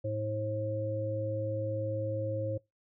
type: harmonic tone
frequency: 107.3 Hz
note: A2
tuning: 43 cents flat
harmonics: 1 / 3 / 5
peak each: -34 / -41 / -33 dBFS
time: 0.04-2.58 s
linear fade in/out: 10 ms
effects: noise-tail reverb RT60 0.2 s tail -23 dB re dry